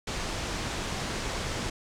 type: low-pass noise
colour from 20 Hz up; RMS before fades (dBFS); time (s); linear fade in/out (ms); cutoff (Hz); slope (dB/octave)
pink; -33; 0.07-1.7; 5; 7800; 24
effects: none